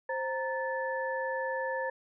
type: tone cluster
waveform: sine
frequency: 525 / 928 / 1747 Hz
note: C5 / A#5 / A6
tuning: +6 / -8 / -13 cents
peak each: -33 / -36 / -36 dBFS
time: 0.09-1.9 s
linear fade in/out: 5 ms
effects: none